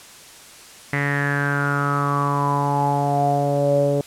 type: tone with low-pass filter sweep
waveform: sawtooth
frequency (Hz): 142.5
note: C#3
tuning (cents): +48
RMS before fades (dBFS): -20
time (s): 0.93-4.01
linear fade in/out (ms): 2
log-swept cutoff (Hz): 2000 to 510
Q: 9.3
effects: white hiss -43 dBFS RMS until 4.06 s + low-pass 10000 Hz 12 dB/octave